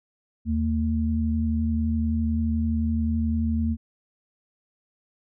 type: tone pair together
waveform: sine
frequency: 79.2 / 226 Hz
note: D#2 / A3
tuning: +31 / +47 cents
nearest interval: octave + tritone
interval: 1816 cents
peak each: -24 dBFS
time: 0.45-3.77 s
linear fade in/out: 50 ms
effects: none